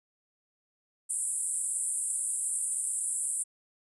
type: band-pass noise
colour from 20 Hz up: white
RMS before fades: -32 dBFS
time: 1.09-3.44 s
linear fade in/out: 20 ms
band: 8000 to 10000 Hz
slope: 96 dB/octave
effects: none